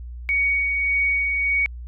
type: tone with tremolo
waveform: sine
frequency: 2242 Hz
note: C#7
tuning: 19 cents sharp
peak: -17 dBFS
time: 0.29-1.66 s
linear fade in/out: 0 ms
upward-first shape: sine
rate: 1.7 Hz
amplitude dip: 30%
effects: added 60 Hz sine -32 dBFS peak until 1.87 s